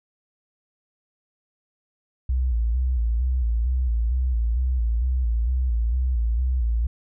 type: tone with vibrato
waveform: sine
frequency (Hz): 60.1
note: B1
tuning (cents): -46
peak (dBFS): -19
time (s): 2.29-6.87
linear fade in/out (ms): 5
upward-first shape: square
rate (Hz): 2.2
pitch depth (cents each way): 93
effects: none

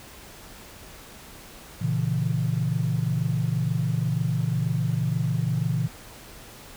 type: chord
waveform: sine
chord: A# diminished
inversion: none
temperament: equal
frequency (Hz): 116.54 / 138.59 / 164.81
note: A#2 / C#3 / E3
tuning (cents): 0 / 0 / 0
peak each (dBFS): -26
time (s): 1.81-5.88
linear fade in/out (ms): 10
effects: tanh soft clip ceiling -13 dBFS + pink hiss -45 dBFS RMS until 6.76 s

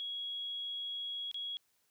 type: tone with dropouts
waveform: sine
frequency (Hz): 3322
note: G#7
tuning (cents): 0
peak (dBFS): -37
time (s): 0-1.57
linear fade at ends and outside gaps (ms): 0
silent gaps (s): 1.314-1.344
effects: white hiss -75 dBFS RMS until 1.9 s

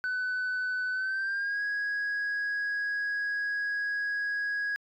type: tone with pitch glide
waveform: sine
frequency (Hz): 1502 to 1657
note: F#6 to G#6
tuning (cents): +26 to -4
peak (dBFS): -26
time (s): 0.04-4.76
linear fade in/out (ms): 0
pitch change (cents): +170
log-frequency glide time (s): 0.91-1.62
effects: tanh soft clip ceiling -27 dBFS

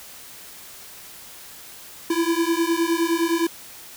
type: beating tone pair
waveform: square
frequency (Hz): 329.6 / 339.3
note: E4 / F4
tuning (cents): 0 / -50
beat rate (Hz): 9.7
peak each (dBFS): -23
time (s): 2.1-3.47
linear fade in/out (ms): 5
effects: white hiss -42 dBFS RMS until 3.96 s

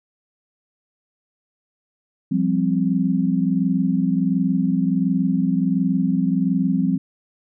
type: chord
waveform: sine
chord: F suspended second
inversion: none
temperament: equal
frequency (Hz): 174.61 / 196 / 261.6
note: F3 / G3 / C4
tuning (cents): 0 / 0 / 0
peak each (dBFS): -21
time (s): 2.31-6.98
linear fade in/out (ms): 10
effects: none

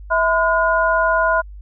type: tone cluster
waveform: sine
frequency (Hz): 650 / 1015 / 1436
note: E5 / B5 / F6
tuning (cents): -24 / +47 / +48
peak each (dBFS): -18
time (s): 0.1-1.42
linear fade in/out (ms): 20
effects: added 50 Hz sine -33 dBFS peak until 1.61 s

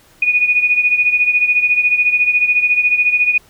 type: beating tone pair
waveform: sine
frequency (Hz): 2463 / 2477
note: D#7 / D#7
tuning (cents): -18 / -8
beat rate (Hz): 14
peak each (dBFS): -12 / -17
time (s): 0.22-3.38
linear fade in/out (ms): 5
effects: pink hiss -49 dBFS RMS until 3.49 s

